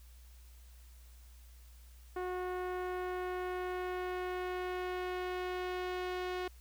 sawtooth tone with low-pass filter sweep, 364.2 Hz, F#4, 27 cents flat, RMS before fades -38 dBFS, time 2.16-6.48 s, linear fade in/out 5 ms, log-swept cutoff 1500 to 3600 Hz, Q 0.95, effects added 60 Hz sine -53 dBFS peak until 6.6 s + white hiss -65 dBFS RMS until 6.6 s

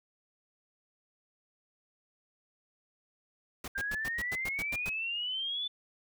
pink noise bursts, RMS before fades -40 dBFS, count 10, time 3.64-4.895 s, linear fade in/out 5 ms, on 40 ms, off 95 ms
sine exponential sweep, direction up, 1583 to 3520 Hz, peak -32 dBFS, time 3.75-5.68 s, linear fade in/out 10 ms
effects none

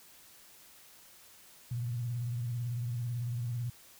sine tone with vibrato, 120 Hz, B2, 49 cents flat, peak -32 dBFS, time 1.71-3.7 s, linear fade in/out 5 ms, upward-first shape sine, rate 18 Hz, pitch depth 70 cents each way, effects white hiss -57 dBFS RMS until 3.99 s

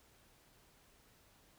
silence, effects pink hiss -67 dBFS RMS until 1.58 s

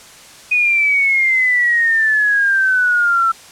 sine exponential sweep, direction down, 2489 to 1332 Hz, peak -11 dBFS, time 0.51-3.32 s, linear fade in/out 10 ms, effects white hiss -40 dBFS RMS until 3.51 s + low-pass 9000 Hz 12 dB/octave

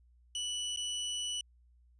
sawtooth tone with dropouts, 2960 Hz, F#7, in tune, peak -31 dBFS, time 0.35-1.41 s, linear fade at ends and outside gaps 2 ms, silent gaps 0.762-0.772 s, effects added 60 Hz sine -61 dBFS peak until 1.99 s + resampled to 22050 Hz

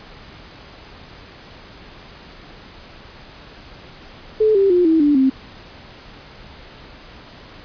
sine tone with pitch steps, 432.9 / 392.4 / 355.7 / 322.4 / 292.3 / 264.9 Hz, A4 / G4 / F4 / E4 / D4 / C4, -28 / +2 / +32 / -38 / -8 / +22 cents, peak -11 dBFS, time 4.4-5.3 s, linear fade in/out 10 ms, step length 150 ms, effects pink hiss -41 dBFS RMS until 7.64 s + resampled to 11025 Hz

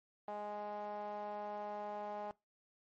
sawtooth tone with band-pass filter, 207.7 Hz, G#3, in tune, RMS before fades -43 dBFS, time 0.28-2.31 s, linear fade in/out 0 ms, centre 750 Hz, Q 6.4, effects noise-tail reverb RT60 0.2 s tail -21 dB re dry + MP3 32 kbps

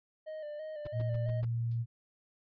triangle tone with vibrato, 609 Hz, D#5, 37 cents flat, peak -37 dBFS, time 0.26-1.42 s, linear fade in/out 20 ms, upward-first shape square, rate 3 Hz, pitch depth 41 cents each way
brown noise bursts, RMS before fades -42 dBFS, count 5, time 0.85-1.45 s, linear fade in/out 5 ms, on 24 ms, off 120 ms
sine tone with pitch glide, 115.5 to 116.64 Hz, A#2 to A#2, -16 to +1 cents, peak -30 dBFS, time 0.92-1.86 s, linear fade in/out 50 ms, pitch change +17 cents, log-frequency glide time 1.21-1.29 s
violet noise with exponential decay, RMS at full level -47 dBFS, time 1.71-1.84 s, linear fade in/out 5 ms, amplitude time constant 27 ms
effects resampled to 11025 Hz

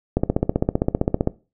click train, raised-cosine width 2 ms, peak -4 dBFS, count 18, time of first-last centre 0.17-1.274 s, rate 15.4 Hz, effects noise-tail reverb RT60 0.3 s tail -19 dB re dry

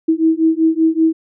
sine beating tone pair, 320 / 325.2 Hz, D#4 / E4, +49 / -23 cents, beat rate 5.2 Hz, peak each -14 dBFS, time 0.08-1.13 s, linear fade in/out 10 ms, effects none

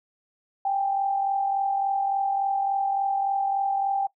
sine tone pair together, 787.1 / 830.6 Hz, G5 / G#5, +7 / 0 cents, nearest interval minor second, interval 93 cents, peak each -22 / -33 dBFS, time 0.65-4.07 s, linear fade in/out 5 ms, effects noise-tail reverb RT60 0.1 s tail -19 dB re dry

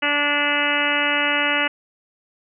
harmonic tone, 290.8 Hz, D4, 17 cents flat, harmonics 1 / 2 / 3 / 4 / 5 / 6 / 7 / 8 / 9 / 10, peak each -29 / -28 / -29 / -29 / -25 / -27 / -24 / -30 / -25 / -26 dBFS, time 0.02-1.68 s, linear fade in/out 10 ms, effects none

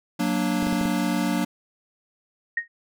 square chord, Gb augmented, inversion none, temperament equal, 185 / 233.1 / 293.7 Hz, Gb3 / Bb3 / D4, 0 / 0 / 0 cents, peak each -27 dBFS, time 0.19-1.45 s, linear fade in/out 10 ms
clicks, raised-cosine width 2 ms, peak -18 dBFS, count 5, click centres 0.627 / 0.67 / 0.727 / 0.812 / 0.856 s
sine tone with exponential decay, 1864.7 Hz, A#6, in tune, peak -18 dBFS, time 2.57-2.68 s, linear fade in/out 5 ms, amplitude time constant 22 ms
effects none

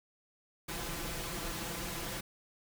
pink noise with comb filter, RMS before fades -39 dBFS, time 0.68-2.21 s, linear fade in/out 10 ms, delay 5.9 ms, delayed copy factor +0.75, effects none

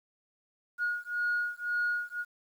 sine beating tone pair, 1441 / 1442.9 Hz, F#6 / F#6, -46 / -44 cents, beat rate 1.9 Hz, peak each -31 / -31 dBFS, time 0.78-2.25 s, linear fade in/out 50 ms, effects tanh soft clip ceiling -23 dBFS + 10-bit

